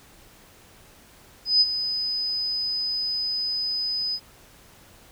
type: tone with ADSR envelope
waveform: sine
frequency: 5010 Hz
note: D#8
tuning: 11 cents sharp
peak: -13 dBFS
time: 1.45-4.2 s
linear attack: 160 ms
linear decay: 36 ms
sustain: -11 dB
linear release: 60 ms
effects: pink hiss -52 dBFS RMS until 5.11 s